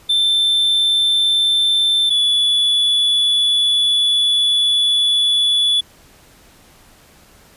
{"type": "tone pair in turn", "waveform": "triangle", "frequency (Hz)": [3551, 3432], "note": ["A7", "A7"], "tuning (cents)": [15, -44], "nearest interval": "minor second", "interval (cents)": 59, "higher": "first", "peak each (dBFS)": -11, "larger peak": "neither", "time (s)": [[0.09, 2.1], [2.1, 5.81]], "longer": "second", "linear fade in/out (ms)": 10, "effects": ["pink hiss -48 dBFS RMS until 7.56 s", "resampled to 32000 Hz"]}